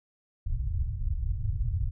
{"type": "low-pass noise", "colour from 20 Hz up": "pink", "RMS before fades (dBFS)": -29, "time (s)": [0.46, 1.91], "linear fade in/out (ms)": 10, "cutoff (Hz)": 120, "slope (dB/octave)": 48, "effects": []}